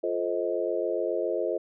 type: chord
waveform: sine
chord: F dominant seventh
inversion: none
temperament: just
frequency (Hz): 349.2 / 436.5 / 523.8 / 628.6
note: F4 / A4 / C5 / Eb5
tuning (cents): 0 / -14 / +2 / +18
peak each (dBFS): -31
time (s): 0.03-1.58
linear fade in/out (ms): 10
effects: none